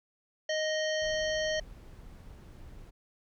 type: harmonic tone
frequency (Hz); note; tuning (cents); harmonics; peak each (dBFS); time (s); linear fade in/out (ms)
622.3; D#5; 0; 1 / 3 / 5 / 7 / 9 / 10; -30 / -35 / -38 / -43 / -43 / -47; 0.49-1.6; 5
type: noise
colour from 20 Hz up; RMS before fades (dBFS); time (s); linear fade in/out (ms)
brown; -48; 1.01-2.91; 20
effects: none